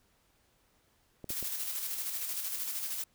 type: clicks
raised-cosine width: 2 ms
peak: -30 dBFS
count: 3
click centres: 1.243 / 1.305 / 1.427 s
type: noise with tremolo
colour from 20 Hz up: blue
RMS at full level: -35 dBFS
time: 1.29-3.04 s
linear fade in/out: 5 ms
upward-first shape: square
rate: 13 Hz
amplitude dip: 35%
effects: pink hiss -70 dBFS RMS until 3.14 s